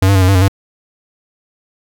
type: tone with pitch steps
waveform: square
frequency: 94.9 / 99 / 94.7 / 91.9 / 98.1 / 91.6 / 97.7 Hz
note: F#2 / G2 / F#2 / F#2 / G2 / F#2 / G2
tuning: +44 / +18 / +41 / -11 / +2 / -17 / -5 cents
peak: -8 dBFS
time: 0.02-0.482 s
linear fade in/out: 5 ms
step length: 66 ms
effects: none